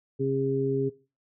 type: harmonic tone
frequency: 135.4 Hz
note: C#3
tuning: 40 cents flat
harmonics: 1 / 2 / 3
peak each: -29 / -30 / -27 dBFS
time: 0.19-0.9 s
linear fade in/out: 20 ms
effects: noise-tail reverb RT60 0.3 s tail -17 dB re dry